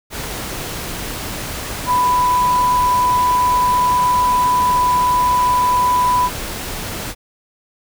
sine tone in noise, 993 Hz, B5, 9 cents sharp, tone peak -12 dBFS, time 1.86-6.3 s, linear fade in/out 50 ms, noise pink, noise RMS -26 dBFS, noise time 0.1-7.15 s, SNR +11 dB, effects none

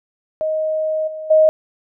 sine tone with level steps, 626 Hz, D#5, 10 cents sharp, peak -17 / -26 / -8 dBFS, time 0.41-1.49 s, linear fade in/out 0 ms, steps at 1.07 / 1.3 s, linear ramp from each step 10 ms, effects none

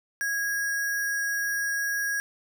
sine tone with sample-and-hold, 1649 Hz, G#6, 13 cents flat, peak -25 dBFS, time 0.21-2.2 s, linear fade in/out 0 ms, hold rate 7350 Hz, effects none

